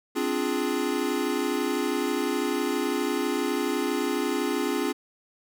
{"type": "chord", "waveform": "square", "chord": "D half-diminished seventh", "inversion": "third", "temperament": "equal", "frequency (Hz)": [261.6, 293.7, 349.2, 415.3], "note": ["C4", "D4", "F4", "Ab4"], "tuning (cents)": [0, 0, 0, 0], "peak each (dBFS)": -31, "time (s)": [0.15, 4.93], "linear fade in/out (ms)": 20, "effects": []}